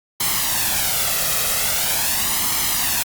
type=noise with flanger; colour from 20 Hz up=white; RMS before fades=-20 dBFS; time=0.2-3.03 s; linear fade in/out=5 ms; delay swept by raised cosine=0.96 to 1.56 ms; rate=0.43 Hz; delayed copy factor=+0.6; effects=Opus 48 kbps